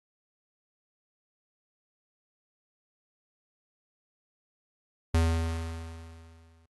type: tone with exponential decay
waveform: square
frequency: 82.2 Hz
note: E2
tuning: 4 cents flat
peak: -21 dBFS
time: 5.14-6.66 s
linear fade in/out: 5 ms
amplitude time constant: 330 ms
effects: noise-tail reverb RT60 0.1 s tail -25 dB re dry + AAC 32 kbps